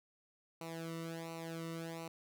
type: tone with flanger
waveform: sawtooth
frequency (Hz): 164.81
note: E3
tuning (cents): 0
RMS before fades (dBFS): -44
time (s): 0.61-2.08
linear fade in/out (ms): 2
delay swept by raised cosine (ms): 0.59 to 1.24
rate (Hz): 1.4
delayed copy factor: -0.85
effects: none